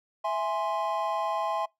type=chord; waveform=triangle; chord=E augmented; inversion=none; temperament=equal; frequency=659.3 / 830.6 / 1046.5 Hz; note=E5 / G#5 / B#5; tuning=0 / 0 / 0 cents; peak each=-29 dBFS; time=0.24-1.66 s; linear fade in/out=10 ms; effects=noise-tail reverb RT60 0.2 s tail -25 dB re dry